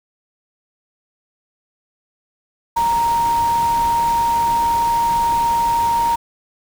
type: tone in noise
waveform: sine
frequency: 932.3 Hz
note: A#5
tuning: in tune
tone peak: -14 dBFS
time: 2.76-6.16 s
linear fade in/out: 10 ms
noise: pink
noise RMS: -30 dBFS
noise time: 2.76-6.16 s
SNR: +13 dB
effects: none